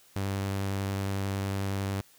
sawtooth tone with vibrato, 98 Hz, G2, in tune, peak -25 dBFS, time 0.16-2.01 s, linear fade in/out 0 ms, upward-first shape square, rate 11 Hz, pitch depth 8 cents each way, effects white hiss -59 dBFS RMS until 2.18 s

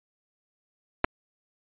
clicks, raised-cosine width 0.5 ms, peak -7 dBFS, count 2, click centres 1.043 / 1.046 s, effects resampled to 8000 Hz

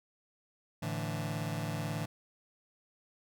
sawtooth chord, A suspended fourth, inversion none, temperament just, 110 / 146.67 / 165 Hz, A2 / D3 / E3, 0 / -2 / +2 cents, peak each -34 dBFS, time 0.82-2.06 s, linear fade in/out 10 ms, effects none

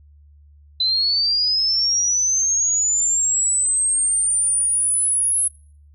sine linear sweep, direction up, 4000 to 10710 Hz, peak -16 dBFS, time 0.8-5.48 s, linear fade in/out 5 ms, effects noise-tail reverb RT60 0.5 s tail -26 dB re dry + added 73 Hz sine -46 dBFS peak until 5.94 s

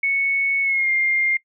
sine tone with pitch glide, 2212 to 2113 Hz, C#7 to C7, -4 to +16 cents, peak -17 dBFS, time 0.03-1.37 s, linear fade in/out 5 ms, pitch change -80 cents, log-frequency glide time 0.62-0.9 s, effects noise-tail reverb RT60 0.1 s tail -20 dB re dry

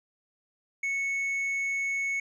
sine tone with hard clipping, 2208 Hz, C#7, 7 cents flat, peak -28 dBFS, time 0.83-2.2 s, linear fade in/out 5 ms, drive 3 dB, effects resampled to 24000 Hz

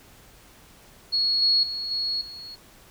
sine tone with level steps, 4334 Hz, C#8, 40 cents flat, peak -20 / -17 / -28 / -24 / -37 dBFS, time 1.12-2.56 s, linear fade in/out 20 ms, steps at 1.42 / 1.63 / 1.91 / 2.21 s, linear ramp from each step 2 ms, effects pink hiss -52 dBFS RMS until 2.9 s

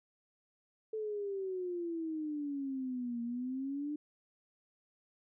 sine exponential two-way sweep, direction down then up, 440.5 to 233.5 to 301.1 Hz, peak -35 dBFS, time 0.93-3.96 s, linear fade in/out 5 ms, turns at 3.22 s, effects none

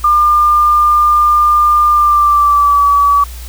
sine tone with pitch glide, 1200 to 1143.8 Hz, D6 to D6, +37 to -46 cents, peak -6 dBFS, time 0.04-3.24 s, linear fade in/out 5 ms, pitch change -83 cents, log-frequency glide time 1.92-2.85 s, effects added 60 Hz sine -25 dBFS peak until 3.48 s + white hiss -35 dBFS RMS until 3.48 s

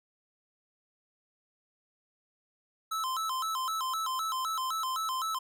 square tone with vibrato, 1166 Hz, D6, 13 cents flat, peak -31 dBFS, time 2.91-5.39 s, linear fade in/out 10 ms, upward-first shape square, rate 3.9 Hz, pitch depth 200 cents each way, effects none

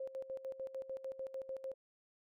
sine tone with tremolo, 531 Hz, C5, 25 cents sharp, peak -39 dBFS, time 0-1.74 s, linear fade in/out 5 ms, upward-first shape square, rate 6.7 Hz, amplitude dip 75%, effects none

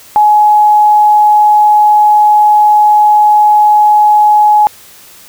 sine tone, 842 Hz, G#5, 24 cents sharp, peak -3 dBFS, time 0.16-4.67 s, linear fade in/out 0 ms, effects white hiss -37 dBFS RMS until 5.28 s

